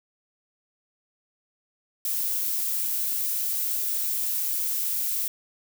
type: noise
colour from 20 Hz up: violet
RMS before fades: -27 dBFS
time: 2.05-5.28 s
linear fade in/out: 2 ms
effects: none